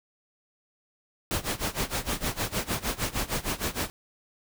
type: noise with tremolo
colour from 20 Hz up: pink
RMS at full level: -27 dBFS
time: 1.31-3.9 s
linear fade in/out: 0 ms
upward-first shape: sine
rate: 6.5 Hz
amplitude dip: 90%
effects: none